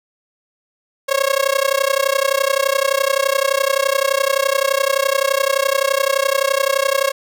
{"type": "tone with amplitude modulation", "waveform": "sawtooth", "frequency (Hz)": 547, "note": "C#5", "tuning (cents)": -23, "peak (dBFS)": -7, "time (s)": [1.08, 7.12], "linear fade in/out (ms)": 20, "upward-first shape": "sine", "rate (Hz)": 31.7, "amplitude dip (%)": 95, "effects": []}